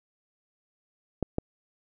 clicks, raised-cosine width 2 ms, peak -13 dBFS, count 2, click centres 1.227 / 1.384 s, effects none

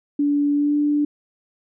sine tone with pitch glide, 288.8 to 293.7 Hz, D4 to D4, -29 to 0 cents, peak -16 dBFS, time 0.19-1.05 s, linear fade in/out 5 ms, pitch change +29 cents, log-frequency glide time 0.53-0.76 s, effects none

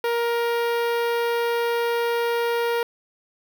sawtooth tone with notch filter, 470 Hz, A#4, 14 cents sharp, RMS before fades -23 dBFS, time 0.04-2.83 s, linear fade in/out 2 ms, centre 7300 Hz, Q 0.53, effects none

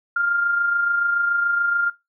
sine tone with amplitude modulation, 1400 Hz, F6, 4 cents sharp, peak -16 dBFS, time 0.16-1.9 s, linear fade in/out 5 ms, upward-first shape sine, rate 27 Hz, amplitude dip 50%, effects noise-tail reverb RT60 0.2 s tail -17 dB re dry

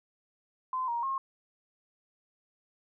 sine tone with pitch steps, 1029 / 941 / 1075 Hz, C6 / A#5 / C6, -29 / +16 / +47 cents, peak -29 dBFS, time 0.73-1.18 s, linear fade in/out 2 ms, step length 150 ms, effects none

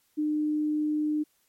sine tone, 302.6 Hz, D#4, 48 cents flat, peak -24 dBFS, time 0.17-1.24 s, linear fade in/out 20 ms, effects white hiss -69 dBFS RMS until 1.48 s + MP3 64 kbps

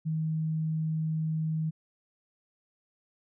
sine tone, 158.2 Hz, D#3, 29 cents sharp, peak -27 dBFS, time 0.05-1.71 s, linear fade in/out 20 ms, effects none

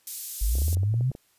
white high-pass noise, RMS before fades -34 dBFS, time 0.07-0.75 s, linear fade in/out 2 ms, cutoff 6200 Hz, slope 12 dB/octave
sine linear sweep, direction up, 44.77 to 133.8 Hz, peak -21 dBFS, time 0.41-1.11 s, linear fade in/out 10 ms
clicks, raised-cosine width 2 ms, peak -26 dBFS, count 11, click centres 0.554 / 0.585 / 0.619 / 0.682 / 0.729 / 0.77 / 0.833 / 0.941 / 1.009 / 1.116 / 1.151 s
effects white hiss -65 dBFS RMS until 1.38 s + resampled to 32000 Hz

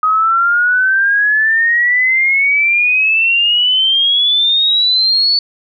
sine exponential sweep, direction up, 1254 to 4485 Hz, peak -9 dBFS, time 0.03-5.39 s, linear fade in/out 2 ms, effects none

